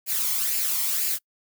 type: noise with flanger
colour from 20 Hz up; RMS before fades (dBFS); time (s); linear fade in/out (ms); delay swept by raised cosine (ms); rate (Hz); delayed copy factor
blue; -25; 0.06-1.19; 50; 0.41 to 0.95; 2; +0.5
effects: noise-tail reverb RT60 0.1 s tail -26 dB re dry